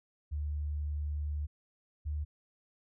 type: tone pair in turn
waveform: sine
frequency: 74.1 / 74.66 Hz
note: D2 / D2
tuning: +16 / +29 cents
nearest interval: unison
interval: 13 cents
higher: second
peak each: -32 / -32 dBFS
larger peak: neither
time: 0.31-1.47 / 2.05-2.25 s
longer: first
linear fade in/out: 20 ms
effects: none